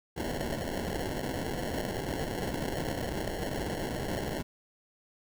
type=noise with sample-and-hold; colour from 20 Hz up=blue; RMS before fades=-34 dBFS; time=0.16-4.43 s; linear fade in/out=20 ms; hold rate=1225 Hz; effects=none